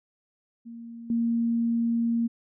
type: tone with level steps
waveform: sine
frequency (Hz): 232.4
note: A#3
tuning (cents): -5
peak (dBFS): -38 / -22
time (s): 0.65-2.28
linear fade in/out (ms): 20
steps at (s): 1.1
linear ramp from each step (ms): 2
effects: none